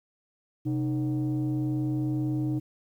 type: tone pair together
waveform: sine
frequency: 129.28 / 307.2 Hz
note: C3 / D#4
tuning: -20 / -22 cents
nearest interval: octave + minor third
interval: 1498 cents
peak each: -26 dBFS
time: 0.65-2.6 s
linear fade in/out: 20 ms
effects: tanh soft clip ceiling -22 dBFS + 10-bit